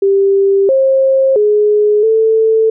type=tone with pitch steps; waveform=sine; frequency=393.5 / 534 / 419 / 443.3 Hz; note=G4 / C5 / G#4 / A4; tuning=+7 / +35 / +15 / +13 cents; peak=-7 dBFS; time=0.02-2.7 s; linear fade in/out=5 ms; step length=670 ms; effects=none